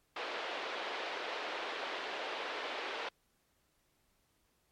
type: band-pass noise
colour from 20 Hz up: pink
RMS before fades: -40 dBFS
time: 0.16-3.09 s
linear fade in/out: 5 ms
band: 410 to 3800 Hz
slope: 24 dB/octave
effects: pink hiss -75 dBFS RMS until 4.71 s + MP3 64 kbps